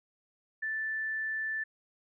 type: tone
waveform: sine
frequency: 1760 Hz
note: A6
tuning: in tune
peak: -31 dBFS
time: 0.62-1.64 s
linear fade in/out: 10 ms
effects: none